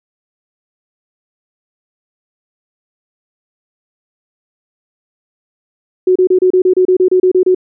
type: tone bursts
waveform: sine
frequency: 368.8 Hz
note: F#4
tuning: 6 cents flat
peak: -6 dBFS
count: 13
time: 6.07-7.548 s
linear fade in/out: 5 ms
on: 86 ms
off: 30 ms
effects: none